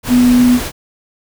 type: tone in noise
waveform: sine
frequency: 246.9 Hz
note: B3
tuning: in tune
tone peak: -6 dBFS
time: 0.08-0.6 s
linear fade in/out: 50 ms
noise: pink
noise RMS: -22 dBFS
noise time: 0.03-0.72 s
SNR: +13 dB
effects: none

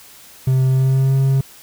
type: tone with pitch glide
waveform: triangle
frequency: 130.81 to 134.8 Hz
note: C3 to C#3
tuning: 0 to -48 cents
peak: -10 dBFS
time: 0.47-1.41 s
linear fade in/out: 5 ms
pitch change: +52 cents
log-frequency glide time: 0.68-1.15 s
effects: white hiss -43 dBFS RMS until 1.62 s

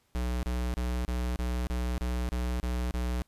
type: tone bursts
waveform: square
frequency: 61.2 Hz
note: B1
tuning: 15 cents flat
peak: -29 dBFS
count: 10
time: 0.15-3.22 s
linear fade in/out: 0 ms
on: 280 ms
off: 30 ms
effects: pink hiss -70 dBFS RMS until 3.27 s + resampled to 32000 Hz

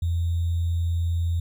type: tone with sample-and-hold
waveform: sine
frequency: 84.8 Hz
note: E2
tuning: 50 cents sharp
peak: -21 dBFS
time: 0.02-1.4 s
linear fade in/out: 5 ms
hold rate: 3675 Hz
effects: none

